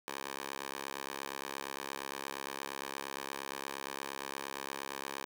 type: tone with high-pass filter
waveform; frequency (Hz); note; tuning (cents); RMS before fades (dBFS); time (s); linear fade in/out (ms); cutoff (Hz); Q
10% pulse; 68.6; C#2; -17; -42; 0.08-5.25; 0; 670; 0.78
effects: none